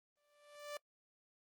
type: tone with exponential growth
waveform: sawtooth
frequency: 587.3 Hz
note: D5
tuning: in tune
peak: -37 dBFS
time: 0.17-0.77 s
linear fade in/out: 2 ms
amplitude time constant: 130 ms
effects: noise-tail reverb RT60 0.1 s tail -23 dB re dry + Opus 32 kbps